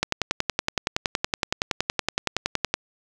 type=click train; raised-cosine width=0.2 ms; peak=-4 dBFS; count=30; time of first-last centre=0.03-2.74 s; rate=10.7 Hz; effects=none